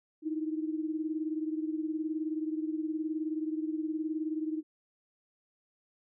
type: beating tone pair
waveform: sine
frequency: 310.2 / 329.2 Hz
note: D#4 / E4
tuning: -5 / -2 cents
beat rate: 19 Hz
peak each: -32 / -37 dBFS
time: 0.22-4.63 s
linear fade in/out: 50 ms
effects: none